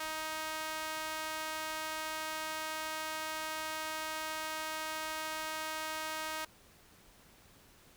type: tone with high-pass filter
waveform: sawtooth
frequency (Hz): 313.8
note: D#4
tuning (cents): +15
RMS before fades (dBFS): -39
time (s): 0-6.45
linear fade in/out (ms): 5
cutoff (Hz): 1000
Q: 0.98
effects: pink hiss -61 dBFS RMS until 7.96 s